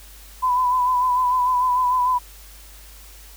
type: tone with vibrato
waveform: sine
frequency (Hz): 1001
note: B5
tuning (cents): +23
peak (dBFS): -16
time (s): 0.42-2.19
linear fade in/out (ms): 20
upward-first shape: sine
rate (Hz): 6.7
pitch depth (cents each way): 35
effects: added 50 Hz sine -43 dBFS peak until 3.36 s + white hiss -46 dBFS RMS until 3.36 s